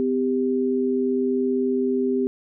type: tone pair together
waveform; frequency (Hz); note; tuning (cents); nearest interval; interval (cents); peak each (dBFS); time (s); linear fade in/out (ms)
sine; 254.4 / 395.4; C4 / G4; -48 / +15; minor sixth; 763; -22 / -22; 0-2.27; 0
effects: none